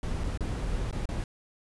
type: noise with dropouts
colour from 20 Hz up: brown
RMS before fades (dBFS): -31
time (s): 0.03-1.24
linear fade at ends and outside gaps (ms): 1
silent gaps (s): 0.237-0.241 / 0.375-0.407 / 0.911-0.927 / 1.056-1.089
effects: resampled to 24000 Hz